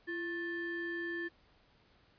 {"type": "ring-modulated tone", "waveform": "triangle", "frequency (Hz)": 710, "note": "F5", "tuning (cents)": 28, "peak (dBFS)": -31, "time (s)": [0.07, 1.29], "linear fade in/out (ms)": 20, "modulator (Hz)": 1050, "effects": ["pink hiss -67 dBFS RMS until 2.18 s", "resampled to 11025 Hz"]}